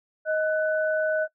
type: tone pair together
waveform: sine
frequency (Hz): 626 / 1494.1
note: D#5 / F#6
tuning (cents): +10 / +16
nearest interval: octave + minor third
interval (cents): 1506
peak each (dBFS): -23 / -27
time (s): 0.25-1.28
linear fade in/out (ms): 50
effects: noise-tail reverb RT60 0.1 s tail -20 dB re dry